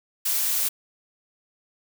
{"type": "noise", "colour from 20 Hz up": "blue", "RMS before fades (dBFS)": -24, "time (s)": [0.25, 0.69], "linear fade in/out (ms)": 10, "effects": []}